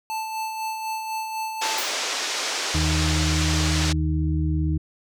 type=tone with tremolo; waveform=square; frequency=880 Hz; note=A5; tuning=in tune; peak=-26 dBFS; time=0.1-1.79 s; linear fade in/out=0 ms; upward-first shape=sine; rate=4 Hz; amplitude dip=40%
type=band-pass noise; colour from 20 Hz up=white; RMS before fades=-27 dBFS; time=1.61-3.93 s; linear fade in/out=10 ms; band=330 to 6500 Hz; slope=24 dB/octave
type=noise with exponential decay; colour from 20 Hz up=violet; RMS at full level=-27 dBFS; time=1.78-2.02 s; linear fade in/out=1 ms; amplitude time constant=52 ms
type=harmonic tone; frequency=77.78 Hz; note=D#2; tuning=in tune; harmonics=1 / 2 / 4; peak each=-22 / -25 / -28 dBFS; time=2.74-4.78 s; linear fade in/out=10 ms
effects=none